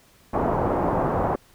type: low-pass noise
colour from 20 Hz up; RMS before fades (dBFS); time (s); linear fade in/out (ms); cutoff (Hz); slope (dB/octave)
white; -23; 0.33-1.36; 10; 950; 24
effects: pink hiss -56 dBFS RMS until 1.54 s